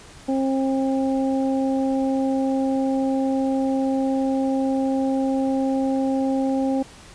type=harmonic tone; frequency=267.4 Hz; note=C4; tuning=38 cents sharp; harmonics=1 / 2 / 3; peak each=-20 / -26 / -30 dBFS; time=0.28-6.83 s; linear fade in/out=10 ms; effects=pink hiss -45 dBFS RMS until 7.14 s + resampled to 22050 Hz